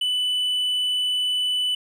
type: tone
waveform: triangle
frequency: 2987 Hz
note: F#7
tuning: 16 cents sharp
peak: -19 dBFS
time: 0.01-1.75 s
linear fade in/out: 5 ms
effects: none